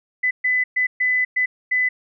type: tone bursts at uneven times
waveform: sine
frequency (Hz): 2005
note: B6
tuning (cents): +26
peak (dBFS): -16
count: 6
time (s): 0.23-0.31 / 0.44-0.64 / 0.76-0.87 / 1-1.25 / 1.36-1.46 / 1.71-1.89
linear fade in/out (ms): 10
effects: none